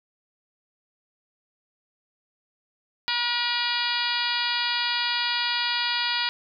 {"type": "harmonic tone", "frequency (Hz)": 480, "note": "B4", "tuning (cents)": -49, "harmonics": [2, 3, 4, 5, 6, 7, 8, 9, 10], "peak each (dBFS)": [-32, -32, -32, -32, -32, -32, -32, -32, -32], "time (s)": [3.08, 6.29], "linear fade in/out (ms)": 0, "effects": []}